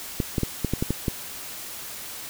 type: clicks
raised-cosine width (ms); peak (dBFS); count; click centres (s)
3; -10; 8; 0.202 / 0.382 / 0.433 / 0.647 / 0.736 / 0.825 / 0.906 / 1.082
effects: white hiss -37 dBFS RMS until 2.29 s